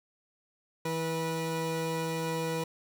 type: tone pair together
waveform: 30% pulse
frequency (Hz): 162.93 / 487.4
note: E3 / B4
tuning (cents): -20 / -23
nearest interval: octave + perfect fifth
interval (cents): 1897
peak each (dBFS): -31 / -30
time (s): 0.85-2.64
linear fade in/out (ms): 5
effects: none